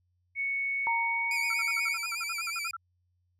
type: tone with pitch glide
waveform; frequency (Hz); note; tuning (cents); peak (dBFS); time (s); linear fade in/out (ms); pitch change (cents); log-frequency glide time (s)
sine; 2217 to 2235; C#7 to C#7; 0 to +14; -28; 0.35-1.97; 50; +14; 0.73-1.33
type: tone with exponential decay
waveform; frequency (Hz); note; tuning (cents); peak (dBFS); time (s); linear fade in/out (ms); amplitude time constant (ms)
sine; 927; A#5; -10; -26; 0.87-2.58; 0; 370
type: tone with vibrato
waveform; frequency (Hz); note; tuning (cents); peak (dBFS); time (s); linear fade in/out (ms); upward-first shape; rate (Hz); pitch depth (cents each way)
sawtooth; 2384; D7; +25; -29; 1.31-2.71; 2; sine; 8.2; 70
type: tone bursts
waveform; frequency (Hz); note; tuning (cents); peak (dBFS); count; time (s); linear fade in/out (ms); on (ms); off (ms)
sine; 1353; E6; +45; -34; 15; 1.5-2.767; 5; 35; 53
effects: added 89 Hz sine -70 dBFS peak until 3.39 s + low-pass 12000 Hz 12 dB/octave